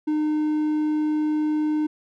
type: tone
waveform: triangle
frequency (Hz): 304.9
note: D#4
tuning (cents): -35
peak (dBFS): -18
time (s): 0.07-1.87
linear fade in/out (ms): 10
effects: none